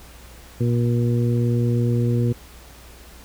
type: harmonic tone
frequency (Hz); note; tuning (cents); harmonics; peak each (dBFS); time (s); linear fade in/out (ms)
119.4; A#2; +42; 1 / 2 / 3 / 4; -18 / -24 / -28 / -30; 0.6-2.33; 10
effects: added 60 Hz sine -45 dBFS peak until 3.24 s + pink hiss -46 dBFS RMS until 3.24 s